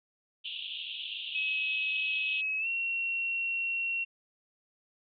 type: band-pass noise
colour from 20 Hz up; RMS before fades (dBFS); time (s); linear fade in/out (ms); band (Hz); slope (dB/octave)
pink; -39; 0.44-2.42; 20; 2700 to 3600; 96
type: tone with pitch glide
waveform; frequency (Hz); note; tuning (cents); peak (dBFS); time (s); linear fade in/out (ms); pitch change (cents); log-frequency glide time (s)
sine; 2563 to 2731; E7 to F7; -49 to -39; -29; 1.34-4.05; 20; +110; 2.59-2.67
effects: none